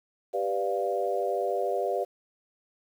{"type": "chord", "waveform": "sine", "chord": "G dominant seventh", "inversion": "none", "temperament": "equal", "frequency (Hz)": [392, 493.9, 587.3, 698.5], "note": ["G4", "B4", "D5", "F5"], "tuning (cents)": [0, 0, 0, 0], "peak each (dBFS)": -31, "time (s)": [0.33, 2.05], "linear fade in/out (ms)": 20, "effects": ["9-bit"]}